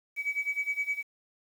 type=tone with tremolo; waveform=sine; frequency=2278 Hz; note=C#7; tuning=47 cents sharp; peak=-24 dBFS; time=0.16-1.03 s; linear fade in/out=50 ms; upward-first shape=sine; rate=9.7 Hz; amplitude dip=90%; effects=tanh soft clip ceiling -22 dBFS + 9-bit